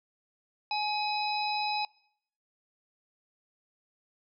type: harmonic tone with a mistuned harmonic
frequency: 841 Hz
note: G#5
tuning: 22 cents sharp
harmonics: 1 / 3 / 5 / 6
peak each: -30 / -35 / -37 / -38 dBFS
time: 0.71-1.85 s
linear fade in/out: 2 ms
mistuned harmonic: 5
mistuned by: -100 cents
effects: noise-tail reverb RT60 0.7 s tail -25 dB re dry